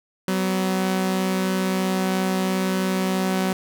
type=tone pair together; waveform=sawtooth; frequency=188.2 / 251.2 Hz; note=F#3 / B3; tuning=+30 / +30 cents; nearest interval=perfect fourth; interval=500 cents; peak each=-17 / -25 dBFS; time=0.28-3.53 s; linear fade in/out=2 ms; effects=none

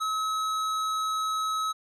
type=tone with hard clipping; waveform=triangle; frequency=1285 Hz; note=E6; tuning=45 cents flat; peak=-28 dBFS; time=0-1.73 s; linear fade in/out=20 ms; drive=17 dB; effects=none

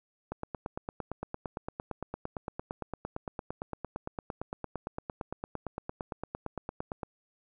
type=click train; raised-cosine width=1 ms; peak=-21 dBFS; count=60; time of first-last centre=0.32-7.032 s; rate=8.79 Hz; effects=none

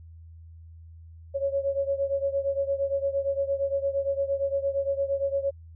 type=beating tone pair; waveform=sine; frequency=550 / 558.7 Hz; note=C#5 / C#5; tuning=-14 / +13 cents; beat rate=8.7 Hz; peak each=-26 / -29 dBFS; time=1.34-5.51 s; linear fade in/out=20 ms; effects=added 82 Hz sine -44 dBFS peak until 5.75 s

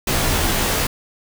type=noise with comb filter; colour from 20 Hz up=pink; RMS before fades=-19 dBFS; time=0.07-0.87 s; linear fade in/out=5 ms; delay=17 ms; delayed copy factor=-0.65; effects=none

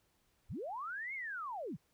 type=linear two-way sweep; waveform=sine; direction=up then down; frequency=36.71 to 2213 to 100.3 Hz; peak=-39 dBFS; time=0.49-1.77 s; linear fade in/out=20 ms; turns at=1.14 s; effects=pink hiss -75 dBFS RMS until 1.93 s

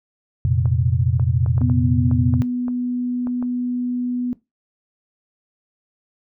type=chord; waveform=sine; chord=F suspended fourth; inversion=none; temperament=equal; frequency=87.31 / 116.54 / 130.81 Hz; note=F2 / Bb2 / C3; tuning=0 / 0 / 0 cents; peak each=-20 dBFS; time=0.45-2.42 s; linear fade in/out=0 ms
type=clicks; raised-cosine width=1 ms; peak=-21 dBFS; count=11; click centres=0.657 / 1.197 / 1.462 / 1.58 / 1.616 / 1.698 / 2.113 / 2.339 / 2.682 / 3.271 / 3.426 s
type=tone; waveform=sine; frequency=246.7 Hz; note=B3; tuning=2 cents flat; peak=-20 dBFS; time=1.61-4.33 s; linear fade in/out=0 ms
effects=noise-tail reverb RT60 0.2 s tail -18 dB re dry

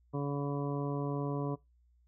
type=harmonic tone; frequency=142.4 Hz; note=C#3; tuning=47 cents sharp; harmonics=1 / 2 / 3 / 4 / 5 / 7 / 8; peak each=-34 / -37 / -39 / -44 / -47 / -45 / -49 dBFS; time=0.13-1.56 s; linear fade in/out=20 ms; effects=noise-tail reverb RT60 0.2 s tail -22 dB re dry + added 60 Hz sine -64 dBFS peak until 2.07 s

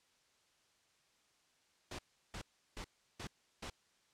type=noise bursts; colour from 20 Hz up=pink; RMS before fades=-45 dBFS; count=5; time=1.91-3.7 s; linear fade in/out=5 ms; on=78 ms; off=350 ms; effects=white hiss -73 dBFS RMS until 4.13 s + low-pass 7000 Hz 12 dB/octave

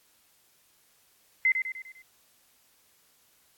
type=tone with echo; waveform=sine; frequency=2063 Hz; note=C7; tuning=25 cents flat; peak=-19 dBFS; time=1.45-1.52 s; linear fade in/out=2 ms; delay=100 ms; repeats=5; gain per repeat=-6 dB; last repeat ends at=2.02 s; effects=white hiss -64 dBFS RMS until 3.57 s + AAC 64 kbps

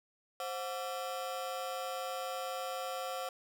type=ring-modulated tone; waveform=30% pulse; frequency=628 Hz; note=D#5; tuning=16 cents sharp; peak=-31 dBFS; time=0.4-3.29 s; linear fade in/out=2 ms; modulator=102 Hz; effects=none

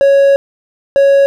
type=tone pair in turn; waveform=triangle; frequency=554.4 / 554.4 Hz; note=C#5 / C#5; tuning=0 / 0 cents; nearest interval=unison; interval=0 cents; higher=neither; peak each=-3 dBFS; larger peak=neither; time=0.01-0.36 / 0.96-1.26 s; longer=first; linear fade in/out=0 ms; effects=none

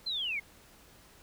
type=linear sweep; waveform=sine; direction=down; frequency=4186 to 2093 Hz; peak=-31 dBFS; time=0.06-0.4 s; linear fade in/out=10 ms; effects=pink hiss -58 dBFS RMS until 1.22 s

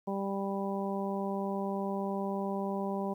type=harmonic tone; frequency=196.8 Hz; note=G3; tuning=7 cents sharp; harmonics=1 / 2 / 3 / 4 / 5; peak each=-34 / -37 / -39 / -40 / -41 dBFS; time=0.07-3.14 s; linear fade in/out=10 ms; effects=11-bit

